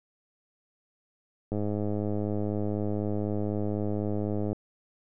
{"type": "click train", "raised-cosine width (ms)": 2, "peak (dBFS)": -18, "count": 314, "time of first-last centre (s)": [1.52, 4.53], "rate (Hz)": 104, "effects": []}